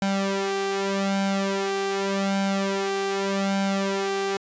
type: tone with flanger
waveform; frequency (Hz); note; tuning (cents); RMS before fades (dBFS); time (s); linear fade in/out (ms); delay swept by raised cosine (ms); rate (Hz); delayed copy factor
sawtooth; 196; G3; 0; -25; 0.02-4.37; 2; 1.3 to 2.6; 0.84; +0.8
effects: resampled to 16000 Hz